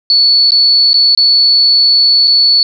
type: tone with dropouts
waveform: sine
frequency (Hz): 4435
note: C#8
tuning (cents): 0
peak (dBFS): -5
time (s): 0.1-2.63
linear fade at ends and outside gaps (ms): 1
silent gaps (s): 0.507-0.519 / 0.932-0.942 / 1.15-1.175 / 2.273-2.277
effects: none